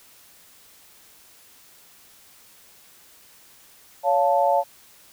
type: chord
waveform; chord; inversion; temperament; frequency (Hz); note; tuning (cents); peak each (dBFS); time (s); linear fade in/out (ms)
sine; Db augmented; none; equal with one note detuned; 562.4 / 698.5 / 880; Db5 / F5 / A5; +25 / 0 / 0; -21; 4.03-4.64; 50
effects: white hiss -52 dBFS RMS until 5.12 s